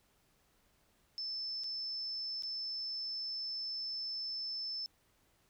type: tone with dropouts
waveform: sine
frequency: 5274 Hz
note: E8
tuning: in tune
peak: -37 dBFS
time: 1.18-4.86 s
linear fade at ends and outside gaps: 0 ms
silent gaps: 1.636-1.642 / 2.423-2.434 s
effects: pink hiss -72 dBFS RMS until 5.49 s